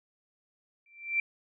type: tone with exponential growth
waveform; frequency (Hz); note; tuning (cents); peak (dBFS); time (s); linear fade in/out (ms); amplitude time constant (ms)
sine; 2349; D7; 0; -22; 0.86-1.2; 2; 72
effects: none